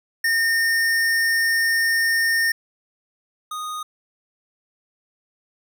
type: tone pair in turn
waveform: square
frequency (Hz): 1825 / 1239.2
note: A#6 / D#6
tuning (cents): -37 / -7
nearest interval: perfect fifth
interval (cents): 670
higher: first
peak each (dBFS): -18 / -28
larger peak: first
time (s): 0.24-2.52 / 3.51-3.83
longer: first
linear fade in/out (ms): 5
effects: none